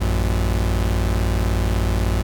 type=tone pair together; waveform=40% pulse; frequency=56.18 / 92.5 Hz; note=A1 / F#2; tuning=+37 / 0 cents; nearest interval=major sixth; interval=863 cents; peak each=-18 / -21 dBFS; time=0-2.23 s; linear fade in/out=20 ms; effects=none